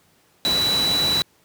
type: tone in noise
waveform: sine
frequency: 3945 Hz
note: B7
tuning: 3 cents flat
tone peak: -18 dBFS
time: 0.45-1.22 s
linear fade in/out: 0 ms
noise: pink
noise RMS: -26 dBFS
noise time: 0.45-1.22 s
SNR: +5 dB
effects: pink hiss -59 dBFS RMS until 1.44 s + high-pass 100 Hz 12 dB/octave